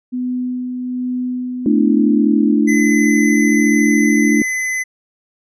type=tone with tremolo; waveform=sine; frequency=250.3 Hz; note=B3; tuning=23 cents sharp; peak=-17 dBFS; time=0.12-2.57 s; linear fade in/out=20 ms; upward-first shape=sine; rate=1.2 Hz; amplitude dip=35%
type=chord; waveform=sine; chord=A suspended fourth; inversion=none; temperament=equal with one note detuned; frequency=220 / 293.7 / 335 Hz; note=A3 / D4 / E4; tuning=0 / 0 / +28 cents; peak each=-14 / -14 / -19 dBFS; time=1.66-4.42 s; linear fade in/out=2 ms
type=tone; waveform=square; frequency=2027 Hz; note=B6; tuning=45 cents sharp; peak=-18 dBFS; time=2.67-4.84 s; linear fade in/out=20 ms
effects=resampled to 22050 Hz

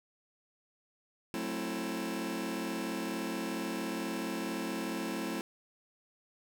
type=chord; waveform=sawtooth; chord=F# half-diminished seventh; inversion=none; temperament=just; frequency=185 / 222 / 266.4 / 333 Hz; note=F#3 / A3 / C4 / E4; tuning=0 / +16 / +31 / +18 cents; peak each=-38 / -35 / -36 / -34 dBFS; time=1.34-5.41 s; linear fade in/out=0 ms; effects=none

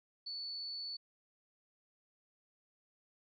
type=tone; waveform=sine; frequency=4458 Hz; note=C#8; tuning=9 cents sharp; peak=-40 dBFS; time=0.26-0.97 s; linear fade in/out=10 ms; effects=none

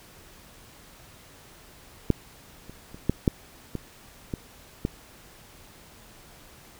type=clicks; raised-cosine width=3 ms; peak=-6 / -29 / -28 / -8 / -6 / -17 / -16 / -12 dBFS; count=8; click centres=2.103 / 2.696 / 2.945 / 3.096 / 3.278 / 3.753 / 4.338 / 4.851 s; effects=pink hiss -51 dBFS RMS until 6.79 s

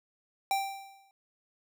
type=tone with exponential decay; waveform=square; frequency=784 Hz; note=G5; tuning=in tune; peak=-25 dBFS; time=0.51-1.11 s; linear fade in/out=1 ms; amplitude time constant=130 ms; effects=none

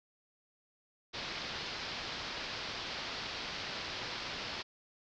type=low-pass noise; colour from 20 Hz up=white; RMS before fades=-41 dBFS; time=1.13-4.63 s; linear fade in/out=20 ms; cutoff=5100 Hz; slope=48 dB/octave; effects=none

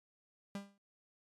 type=tone with exponential decay; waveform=45% pulse; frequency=199.6 Hz; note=G3; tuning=32 cents sharp; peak=-37 dBFS; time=0.55-0.78 s; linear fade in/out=2 ms; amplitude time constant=49 ms; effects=low-pass 10000 Hz 12 dB/octave + MP3 96 kbps

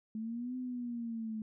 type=exponential two-way sweep; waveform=sine; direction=up then down; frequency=216 to 255.6 to 216 Hz; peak=-36 dBFS; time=0.15-1.42 s; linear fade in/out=2 ms; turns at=0.56 s; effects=none

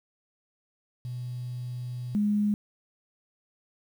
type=tone pair in turn; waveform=sine; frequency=123.47 / 207.7 Hz; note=B2 / G#3; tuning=0 / 0 cents; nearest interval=major sixth; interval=900 cents; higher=second; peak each=-32 / -22 dBFS; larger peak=second; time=1.05-2.15 / 2.15-2.54 s; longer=first; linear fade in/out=0 ms; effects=9-bit

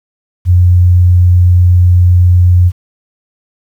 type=tone; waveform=sine; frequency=89.2 Hz; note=F2; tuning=37 cents sharp; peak=-3 dBFS; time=0.45-2.72 s; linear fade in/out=50 ms; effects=7-bit

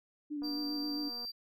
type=tone with vibrato; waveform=sine; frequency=292.9 Hz; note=D4; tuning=5 cents flat; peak=-35 dBFS; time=0.3-1.1 s; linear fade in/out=20 ms; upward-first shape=square; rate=7.5 Hz; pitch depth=26 cents each way
type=click train; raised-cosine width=1 ms; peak=-39 dBFS; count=201; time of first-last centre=0.42-1.25 s; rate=241 Hz
type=tone; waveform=triangle; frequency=4699 Hz; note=D8; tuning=in tune; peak=-37 dBFS; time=0.43-1.32 s; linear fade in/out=20 ms
effects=none

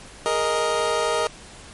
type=chord; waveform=25% pulse; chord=Ab suspended second; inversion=none; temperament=just; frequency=415.3 / 467.2 / 623 Hz; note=Ab4 / Bb4 / Eb5; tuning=0 / +4 / +2 cents; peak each=-25 / -20 / -20 dBFS; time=0.26-1.27 s; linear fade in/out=0 ms; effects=pink hiss -43 dBFS RMS until 1.73 s + MP3 48 kbps

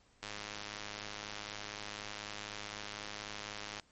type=click train; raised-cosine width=0.2 ms; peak=-24 dBFS; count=372; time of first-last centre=0.23-3.797 s; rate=104 Hz; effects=pink hiss -68 dBFS RMS until 3.91 s + MP3 32 kbps

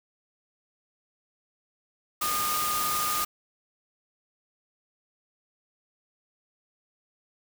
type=tone in noise; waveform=sine; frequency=1223 Hz; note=D#6; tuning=30 cents flat; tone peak=-28 dBFS; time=2.21-3.25 s; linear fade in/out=10 ms; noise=white; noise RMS=-30 dBFS; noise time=2.21-3.25 s; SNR=-1 dB; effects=none

